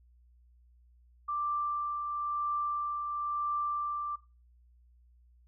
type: tone with tremolo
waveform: sine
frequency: 1178 Hz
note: D6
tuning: 5 cents sharp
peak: -29 dBFS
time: 1.28-4.16 s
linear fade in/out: 10 ms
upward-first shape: triangle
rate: 0.99 Hz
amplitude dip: 40%
effects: noise-tail reverb RT60 0.3 s tail -19 dB re dry + added 60 Hz sine -59 dBFS peak until 5.47 s